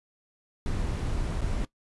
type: noise with dropouts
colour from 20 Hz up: brown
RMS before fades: -29 dBFS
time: 0.66-1.65 s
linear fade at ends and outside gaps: 1 ms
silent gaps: 1.409-1.415 s
effects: noise-tail reverb RT60 0.1 s tail -18 dB re dry + resampled to 24000 Hz